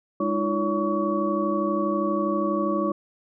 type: tone cluster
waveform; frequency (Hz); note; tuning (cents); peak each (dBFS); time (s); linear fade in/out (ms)
sine; 205.3 / 308.7 / 341.1 / 565 / 1128; G#3 / D#4 / F4 / C#5 / C#6; -20 / -14 / -41 / +33 / +30; -28; 0.2-2.92; 5
effects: none